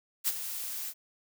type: noise with ADSR envelope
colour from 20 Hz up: blue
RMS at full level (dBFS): -26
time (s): 0.24-0.94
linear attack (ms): 39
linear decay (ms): 35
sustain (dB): -11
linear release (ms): 56
effects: none